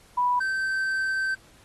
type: tone pair in turn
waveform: sine / triangle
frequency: 984 / 1550.8 Hz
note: B5 / G6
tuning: -7 / -19 cents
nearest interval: minor sixth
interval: 788 cents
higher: second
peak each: -20 / -22 dBFS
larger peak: first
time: 0.17-0.4 / 0.4-1.35 s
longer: second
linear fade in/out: 10 ms
effects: pink hiss -56 dBFS RMS until 1.64 s + AAC 32 kbps